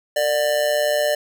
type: tone with amplitude modulation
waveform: square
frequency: 594 Hz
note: D5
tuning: 20 cents sharp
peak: -15 dBFS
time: 0.16-1.15 s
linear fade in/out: 5 ms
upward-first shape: sine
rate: 137 Hz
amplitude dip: 65%
effects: none